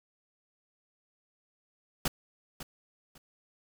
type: noise with echo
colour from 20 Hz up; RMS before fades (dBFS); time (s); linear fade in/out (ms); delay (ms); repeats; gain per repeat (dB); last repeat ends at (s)
pink; -28; 2.05-2.08; 5; 550; 2; -13; 3.18
effects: none